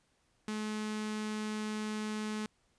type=tone with notch filter; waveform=sawtooth; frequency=214.1 Hz; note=A3; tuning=47 cents flat; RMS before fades=-37 dBFS; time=0.48-2.46 s; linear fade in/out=2 ms; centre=600 Hz; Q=1.5; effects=pink hiss -73 dBFS RMS until 2.78 s + resampled to 22050 Hz

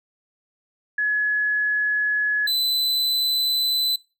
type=tone pair in turn; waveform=sine / 45% pulse; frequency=1695 / 4014 Hz; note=G#6 / B7; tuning=+35 / +27 cents; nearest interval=octave + minor third; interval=1492 cents; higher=second; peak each=-19 dBFS; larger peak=neither; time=0.98-2.47 / 2.47-3.96 s; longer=neither; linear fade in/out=5 ms; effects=noise-tail reverb RT60 0.3 s tail -22 dB re dry

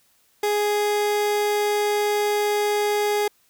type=tone; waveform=30% pulse; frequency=415.3 Hz; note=G#4; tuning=in tune; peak=-17 dBFS; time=0.43-3.28 s; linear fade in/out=5 ms; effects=white hiss -62 dBFS RMS until 3.49 s

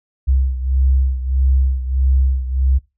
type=beating tone pair; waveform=sine; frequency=65.41 / 67.01 Hz; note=C2 / C2; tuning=0 / +42 cents; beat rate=1.6 Hz; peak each=-14 / -19 dBFS; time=0.27-2.79 s; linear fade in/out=20 ms; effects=noise-tail reverb RT60 0.3 s tail -24 dB re dry

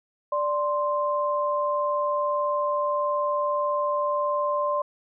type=tone pair together; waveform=sine; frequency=587.3 / 1046.4 Hz; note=D5 / C6; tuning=0 / 0 cents; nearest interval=minor seventh; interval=1000 cents; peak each=-25 dBFS; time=0.32-4.82 s; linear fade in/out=5 ms; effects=none

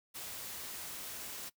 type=noise; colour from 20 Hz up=white; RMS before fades=-44 dBFS; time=0.14-1.5 s; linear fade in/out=20 ms; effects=noise-tail reverb RT60 0.1 s tail -20 dB re dry

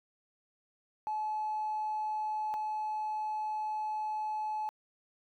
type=tone pair in turn; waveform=triangle; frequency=858 / 858 Hz; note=A5 / A5; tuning=-44 / -44 cents; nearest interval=unison; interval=0 cents; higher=neither; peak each=-28 / -29 dBFS; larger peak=first; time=1.07-2.54 / 2.54-4.69 s; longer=second; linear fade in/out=0 ms; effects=tanh soft clip ceiling -29 dBFS

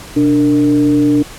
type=tone with frequency modulation; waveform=sine; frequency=293.8 Hz; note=D4; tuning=1 cent sharp; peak=-8 dBFS; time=0.16-1.23 s; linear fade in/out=10 ms; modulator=166 Hz; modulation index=0.5; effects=pink hiss -33 dBFS RMS until 1.38 s + low-pass 12000 Hz 12 dB/octave

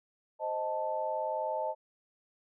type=chord; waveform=sine; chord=A diminished; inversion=first; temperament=equal; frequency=523.3 / 622.3 / 880 Hz; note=C5 / Eb5 / A5; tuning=0 / 0 / 0 cents; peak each=-38 / -34 / -34 dBFS; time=0.39-1.75 s; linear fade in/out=50 ms; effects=none

